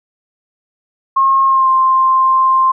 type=tone with pitch glide; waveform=sine; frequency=1077 to 1050.6 Hz; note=C6 to C6; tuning=+50 to +7 cents; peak=-8 dBFS; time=1.16-2.72 s; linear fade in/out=10 ms; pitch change=-43 cents; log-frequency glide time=1.46-1.69 s; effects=none